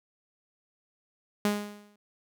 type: tone with exponential decay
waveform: sawtooth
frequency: 206.7 Hz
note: G#3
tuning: 8 cents flat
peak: -18 dBFS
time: 1.45-1.96 s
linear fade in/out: 2 ms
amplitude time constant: 110 ms
effects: none